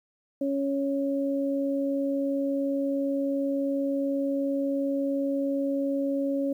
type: tone pair together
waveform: sine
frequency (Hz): 277.2 / 554.4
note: C#4 / C#5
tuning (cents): 0 / 0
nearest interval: octave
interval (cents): 1200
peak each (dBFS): -26 / -29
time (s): 0.41-6.53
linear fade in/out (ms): 5
effects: 10-bit